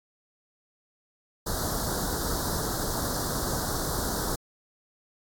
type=band-stop noise; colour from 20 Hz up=pink; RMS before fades=-30 dBFS; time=1.46-4.36 s; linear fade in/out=10 ms; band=1600 to 3900 Hz; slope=48 dB/octave; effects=AAC 64 kbps